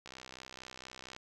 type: click train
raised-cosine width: 0.2 ms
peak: -29 dBFS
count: 72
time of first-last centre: 0.06-1.164 s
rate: 64.3 Hz
effects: none